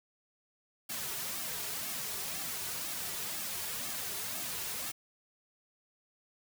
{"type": "noise with flanger", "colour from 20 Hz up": "white", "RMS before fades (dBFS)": -38, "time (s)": [0.89, 4.92], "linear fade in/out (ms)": 10, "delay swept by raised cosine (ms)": [2, 3.9], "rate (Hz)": 2, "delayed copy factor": -0.7, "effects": []}